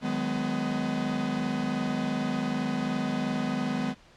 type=chord; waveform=45% pulse; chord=G# minor seventh; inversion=second; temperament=equal with one note detuned; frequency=155.56 / 185 / 207.7 / 251 Hz; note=D#3 / F#3 / G#3 / B3; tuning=0 / 0 / 0 / +28 cents; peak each=-36 / -36 / -32 / -30 dBFS; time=0.01-3.95 s; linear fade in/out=50 ms; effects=pink hiss -56 dBFS RMS until 4.16 s + low-pass 5000 Hz 12 dB/octave